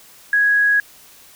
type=tone; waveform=sine; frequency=1661.2 Hz; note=G#6; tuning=in tune; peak=-12 dBFS; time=0.33-0.8 s; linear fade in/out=2 ms; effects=white hiss -46 dBFS RMS until 1.35 s